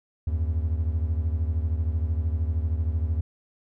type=beating tone pair; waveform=triangle; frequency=77.5 / 90.5 Hz; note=D#2 / F#2; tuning=-6 / -38 cents; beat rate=13 Hz; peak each=-22 / -27 dBFS; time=0.27-3.21 s; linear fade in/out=5 ms; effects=none